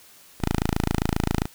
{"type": "tone", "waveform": "5% pulse", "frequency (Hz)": 27.5, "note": "A0", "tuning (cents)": 0, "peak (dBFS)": -11, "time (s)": [0.4, 1.46], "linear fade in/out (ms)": 10, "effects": ["white hiss -51 dBFS RMS until 1.54 s"]}